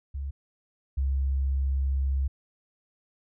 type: tone pair in turn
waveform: sine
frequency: 69.3 / 67.6 Hz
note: C#2 / C#2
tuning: 0 / -43 cents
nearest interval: unison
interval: 43 cents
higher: first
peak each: -30 / -23 dBFS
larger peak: second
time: 0.14-0.31 / 0.97-2.28 s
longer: second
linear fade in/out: 10 ms
effects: none